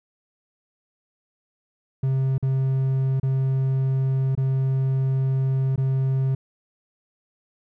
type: tone with dropouts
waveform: triangle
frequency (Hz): 133.1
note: C3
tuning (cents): +30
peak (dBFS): -17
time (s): 2.03-6.35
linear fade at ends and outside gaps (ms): 5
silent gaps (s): 2.381-2.426 / 3.199-3.23 / 4.352-4.375 / 5.76-5.777
effects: none